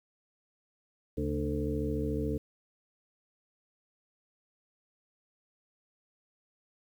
harmonic tone with a mistuned harmonic, 73.9 Hz, D2, 11 cents sharp, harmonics 1 / 2 / 3 / 4 / 6 / 7, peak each -35 / -37 / -38 / -35 / -35 / -43 dBFS, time 1.17-2.38 s, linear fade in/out 10 ms, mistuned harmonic 2, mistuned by -97 cents, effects 10-bit

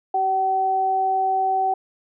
sine tone pair together, 384.1 / 762 Hz, G4 / G5, -35 / -49 cents, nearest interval octave, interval 1186 cents, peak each -29 / -18 dBFS, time 0.14-1.74 s, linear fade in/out 5 ms, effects none

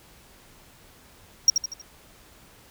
triangle tone with echo, 5610 Hz, F8, 7 cents sharp, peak -10 dBFS, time 1.48-1.5 s, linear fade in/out 2 ms, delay 79 ms, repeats 4, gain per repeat -7 dB, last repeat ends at 1.816 s, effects pink hiss -53 dBFS RMS until 2.7 s

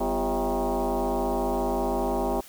sine tone with frequency modulation, 196 Hz, G3, in tune, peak -23 dBFS, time 0-2.41 s, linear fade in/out 10 ms, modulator 149 Hz, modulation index 5, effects white hiss -48 dBFS RMS until 2.48 s

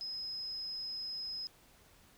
sine tone, 5090 Hz, D#8, 39 cents sharp, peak -38 dBFS, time 0.01-1.47 s, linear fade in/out 0 ms, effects pink hiss -63 dBFS RMS until 2.17 s

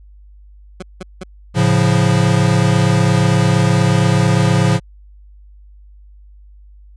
20% pulse tone bursts, 185 Hz, F#3, in tune, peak -20 dBFS, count 3, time 0.8-1.235 s, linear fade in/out 5 ms, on 25 ms, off 180 ms
square chord, A augmented, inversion none, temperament equal, 110 / 138.59 / 174.61 Hz, A2 / C#3 / E#3, 0 / 0 / 0 cents, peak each -16 dBFS, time 1.54-4.8 s, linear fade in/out 50 ms
effects added 50 Hz sine -39 dBFS peak until 6.96 s + resampled to 22050 Hz

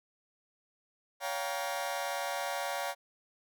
sawtooth chord, G half-diminished seventh, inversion second, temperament just, 564.5 / 705.6 / 784 / 940.8 Hz, Db5 / F5 / G5 / Bb5, +31 / +18 / 0 / +16 cents, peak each -34 / -34 / -36 / -36 dBFS, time 1.2-2.95 s, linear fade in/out 50 ms, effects none

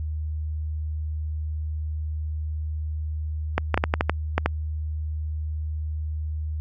clicks, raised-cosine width 0.5 ms, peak -5 dBFS, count 9, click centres 3.58 / 3.743 / 3.776 / 3.839 / 3.939 / 4.009 / 4.096 / 4.38 / 4.46 s, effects added 77 Hz sine -26 dBFS peak until 6.6 s

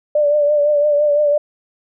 sine tone with vibrato, 589 Hz, D5, 5 cents sharp, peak -11 dBFS, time 0.15-1.38 s, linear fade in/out 5 ms, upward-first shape triangle, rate 5.9 Hz, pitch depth 46 cents each way, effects none

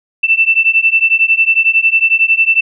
sine beating tone pair, 2662 / 2673 Hz, E7 / E7, +16 / +23 cents, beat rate 11 Hz, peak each -11 dBFS, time 0.23-2.61 s, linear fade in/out 10 ms, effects none

